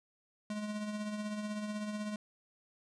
square tone with tremolo, 210.5 Hz, G#3, 24 cents sharp, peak -35 dBFS, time 0.5-2.16 s, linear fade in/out 2 ms, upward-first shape triangle, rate 16 Hz, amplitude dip 50%, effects resampled to 22050 Hz

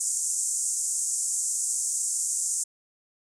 pink band-pass noise, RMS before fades -28 dBFS, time 0-2.64 s, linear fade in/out 10 ms, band 6700 to 9100 Hz, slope 48 dB/octave, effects none

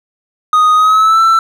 triangle tone with pitch glide, 1244.5 to 1333.8 Hz, D#6 to E6, 0 to +20 cents, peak -4 dBFS, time 0.53-1.39 s, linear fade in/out 2 ms, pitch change +120 cents, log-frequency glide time 0.75-1.21 s, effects none

